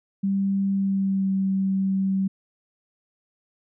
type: tone with pitch glide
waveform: sine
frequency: 196 to 192.52 Hz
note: G3 to G3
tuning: 0 to -31 cents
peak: -20 dBFS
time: 0.23-2.28 s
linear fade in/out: 10 ms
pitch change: -31 cents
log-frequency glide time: 0.72-1.33 s
effects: none